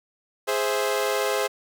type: chord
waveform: sawtooth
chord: Ab augmented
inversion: none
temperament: equal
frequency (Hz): 415.3 / 523.3 / 659.3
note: Ab4 / C5 / E5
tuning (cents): 0 / 0 / 0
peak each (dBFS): -22 / -22 / -26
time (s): 0.47-1.48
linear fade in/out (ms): 20
effects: none